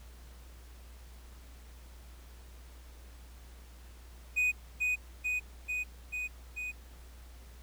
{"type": "tone with echo", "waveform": "triangle", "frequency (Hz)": 2489, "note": "D#7", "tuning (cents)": 0, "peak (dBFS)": -24, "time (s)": [4.36, 4.52], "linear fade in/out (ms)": 20, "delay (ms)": 440, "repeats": 5, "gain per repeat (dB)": -2, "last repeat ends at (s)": 6.72, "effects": ["added 60 Hz sine -49 dBFS peak until 7.62 s", "pink hiss -59 dBFS RMS until 7.62 s"]}